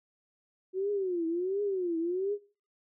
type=tone with vibrato; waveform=sine; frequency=366.6 Hz; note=F#4; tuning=16 cents flat; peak=-28 dBFS; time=0.73-2.38 s; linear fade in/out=50 ms; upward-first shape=triangle; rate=1.4 Hz; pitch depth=220 cents each way; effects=noise-tail reverb RT60 0.4 s tail -21 dB re dry